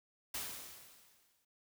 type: noise with exponential decay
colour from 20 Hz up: white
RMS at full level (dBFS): -39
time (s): 0.34-1.45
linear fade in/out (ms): 5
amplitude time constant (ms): 240
effects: none